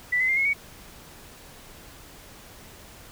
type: tone with pitch steps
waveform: sine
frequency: 1975.5 / 2039 / 2105 / 2173 / 2243 Hz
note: B6 / C7 / C7 / C#7 / C#7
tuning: 0 / -45 / +10 / -35 / +20 cents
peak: -20 dBFS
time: 0.12-0.535 s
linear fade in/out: 10 ms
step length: 83 ms
effects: pink hiss -47 dBFS RMS until 3.11 s